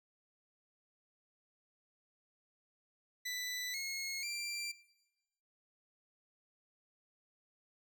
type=tone with pitch steps; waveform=20% pulse; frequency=1986 / 2166 / 2362 Hz; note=B6 / C#7 / D7; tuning=+9 / -41 / +9 cents; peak=-33 dBFS; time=3.25-4.72 s; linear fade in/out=10 ms; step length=490 ms; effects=noise-tail reverb RT60 1.0 s tail -18 dB re dry